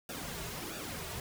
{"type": "noise with flanger", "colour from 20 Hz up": "pink", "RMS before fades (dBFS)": -41, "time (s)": [0.09, 1.2], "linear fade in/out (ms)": 2, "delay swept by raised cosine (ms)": [0.94, 3.94], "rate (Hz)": 1.5, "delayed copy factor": -0.7, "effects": []}